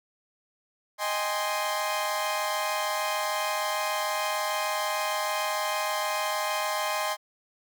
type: chord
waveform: sawtooth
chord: Ab major seventh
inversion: second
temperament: equal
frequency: 622.3 / 784 / 830.6 / 1046.5 Hz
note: Eb5 / G5 / Ab5 / C6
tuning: 0 / 0 / 0 / 0 cents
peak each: -28 / -33 / -29 / -27 dBFS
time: 0.98-7.17 s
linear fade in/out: 50 ms
effects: none